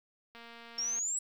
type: click train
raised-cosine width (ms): 0.3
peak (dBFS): -35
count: 150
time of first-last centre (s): 0.35-0.989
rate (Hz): 233
type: exponential sweep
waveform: sine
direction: up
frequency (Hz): 5440 to 7902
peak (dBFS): -31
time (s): 0.78-1.19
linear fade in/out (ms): 5
effects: 10-bit